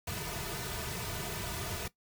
pink noise with comb filter, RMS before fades -38 dBFS, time 0.07-1.88 s, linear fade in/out 5 ms, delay 3.7 ms, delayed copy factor -0.9, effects noise-tail reverb RT60 0.1 s tail -17 dB re dry

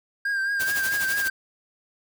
triangle tone with vibrato, 1600 Hz, G6, 35 cents sharp, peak -21 dBFS, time 0.25-1.3 s, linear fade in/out 5 ms, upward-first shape triangle, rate 4.6 Hz, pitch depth 51 cents each way
white noise with tremolo, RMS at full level -29 dBFS, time 0.59-1.29 s, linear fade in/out 20 ms, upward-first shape sine, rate 12 Hz, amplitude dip 65%
effects none

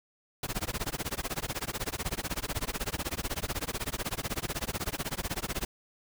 pink noise with tremolo, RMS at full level -31 dBFS, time 0.43-5.65 s, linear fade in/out 2 ms, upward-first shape sine, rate 16 Hz, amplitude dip 100%, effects none

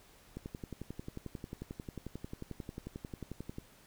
click train, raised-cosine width 3 ms, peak -28 dBFS, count 37, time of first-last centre 0.37-3.584 s, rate 11.2 Hz, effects pink hiss -61 dBFS RMS until 3.86 s

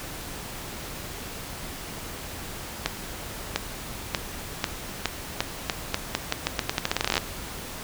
accelerating click train, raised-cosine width 0.2 ms, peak -5 dBFS, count 26, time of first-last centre 2.86-7.179 s, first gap 700 ms, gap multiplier 0.84, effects pink hiss -37 dBFS RMS until 7.83 s

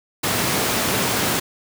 pink high-pass noise, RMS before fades -21 dBFS, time 0.23-1.4 s, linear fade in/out 10 ms, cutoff 140 Hz, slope 12 dB/octave, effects none

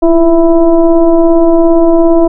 sine tone with frequency modulation, 335.7 Hz, E4, 32 cents sharp, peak -3 dBFS, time 0.02-2.28 s, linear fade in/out 10 ms, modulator 327 Hz, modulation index 1.1, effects none

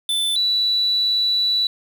square / sine tone pair in turn, 3520 / 3951 Hz, A7 / B7, 0 / 0 cents, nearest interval major second, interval 200 cents, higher second, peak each -19 / -16 dBFS, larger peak second, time 0.09-0.36 / 0.36-1.67 s, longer second, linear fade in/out 2 ms, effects 7-bit

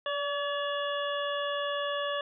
harmonic tone with a mistuned harmonic, 570 Hz, C#5, 48 cents sharp, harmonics 1 / 2 / 3 / 5 / 6, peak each -32 / -35 / -37 / -39 / -40 dBFS, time 0.06-2.21 s, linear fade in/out 2 ms, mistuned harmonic 1, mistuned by +18 cents, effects none

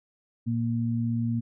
sine tone pair together, 116.54 / 233.1 Hz, A#2 / A#3, 0 / 0 cents, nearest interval octave, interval 1200 cents, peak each -27 dBFS, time 0.46-1.41 s, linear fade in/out 20 ms, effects none

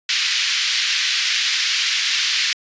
white band-pass noise, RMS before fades -20 dBFS, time 0.09-2.53 s, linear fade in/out 2 ms, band 1800 to 5100 Hz, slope 24 dB/octave, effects resampled to 16000 Hz

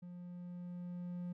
triangle tone with level ramp, 176.9 Hz, F3, 23 cents sharp, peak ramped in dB -45 to -37 dBFS, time 0.02-1.33 s, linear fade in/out 10 ms, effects none

